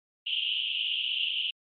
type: band-pass noise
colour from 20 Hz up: pink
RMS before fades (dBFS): -30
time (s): 0.26-1.51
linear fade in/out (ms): 10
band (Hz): 2800 to 3200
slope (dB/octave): 96
effects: MP3 32 kbps